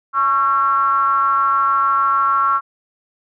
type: ring-modulated tone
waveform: triangle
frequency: 126.7 Hz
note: B2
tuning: 45 cents sharp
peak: -8 dBFS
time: 0.13-2.61 s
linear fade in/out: 50 ms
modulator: 1230 Hz
effects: none